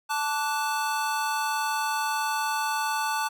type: chord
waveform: square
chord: D major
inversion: second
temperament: equal with one note detuned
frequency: 880 / 1158.5 / 1480 Hz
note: A5 / D6 / F#6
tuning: 0 / -24 / 0 cents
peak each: -28 / -33 / -33 dBFS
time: 0.09-3.29 s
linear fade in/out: 20 ms
effects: none